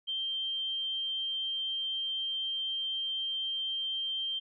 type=tone; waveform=sine; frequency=3152 Hz; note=G7; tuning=9 cents sharp; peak=-31 dBFS; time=0.07-4.4 s; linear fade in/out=20 ms; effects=none